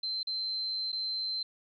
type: tone with dropouts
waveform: sine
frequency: 4102 Hz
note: C8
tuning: 35 cents flat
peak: -31 dBFS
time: 0.03-1.43 s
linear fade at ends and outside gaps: 5 ms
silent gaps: 0.231-0.27 / 0.92-0.927 s
effects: none